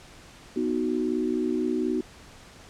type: chord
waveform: sine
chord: B major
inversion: none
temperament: equal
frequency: 246.9 / 311.1 / 370 Hz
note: B3 / D#4 / F#4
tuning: 0 / 0 / 0 cents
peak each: -28 dBFS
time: 0.56-2.01 s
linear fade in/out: 5 ms
effects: pink hiss -49 dBFS RMS until 2.69 s + low-pass 8000 Hz 12 dB/octave